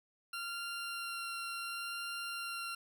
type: tone with vibrato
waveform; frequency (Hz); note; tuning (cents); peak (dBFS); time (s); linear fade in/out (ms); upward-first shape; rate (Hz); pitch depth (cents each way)
20% pulse; 1382; F6; -19; -34; 0.33-2.75; 5; sine; 0.7; 9
effects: none